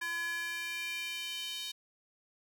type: tone with high-pass filter sweep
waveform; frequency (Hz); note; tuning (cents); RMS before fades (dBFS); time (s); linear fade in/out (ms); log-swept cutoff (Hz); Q
square; 339; E4; +49; -38; 0.01-1.72; 10; 1500 to 3500; 3.8
effects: none